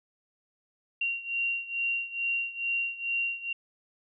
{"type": "beating tone pair", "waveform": "sine", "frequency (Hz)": [2758, 2760.3], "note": ["F7", "F7"], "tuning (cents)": [-22, -21], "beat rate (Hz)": 2.3, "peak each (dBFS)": [-30, -33], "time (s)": [1.01, 3.53], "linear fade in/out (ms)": 5, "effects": []}